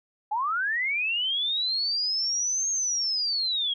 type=linear two-way sweep; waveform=sine; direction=up then down; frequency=805 to 6500 to 3231 Hz; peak=-24 dBFS; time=0.31-3.74 s; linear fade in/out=10 ms; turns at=2.7 s; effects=none